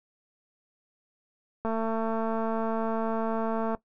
click train, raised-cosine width 1 ms, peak -17 dBFS, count 471, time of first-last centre 1.65-3.748 s, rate 224 Hz, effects noise-tail reverb RT60 0.1 s tail -18 dB re dry

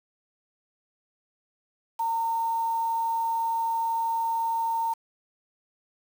sine tone with quantisation, 913 Hz, A#5, 36 cents flat, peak -24 dBFS, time 1.99-4.94 s, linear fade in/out 10 ms, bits 7, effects none

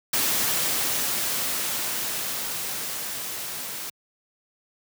white noise with level ramp, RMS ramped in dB -23 to -34 dBFS, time 0.13-3.9 s, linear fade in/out 5 ms, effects high-pass 100 Hz 12 dB/octave

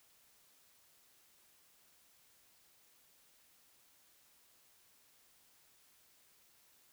silence, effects white hiss -68 dBFS RMS until 6.92 s

